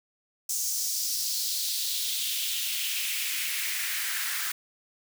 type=noise with high-pass filter sweep; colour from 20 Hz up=white; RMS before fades=-30 dBFS; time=0.49-4.52 s; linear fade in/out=5 ms; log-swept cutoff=6400 to 1500 Hz; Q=2.6; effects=none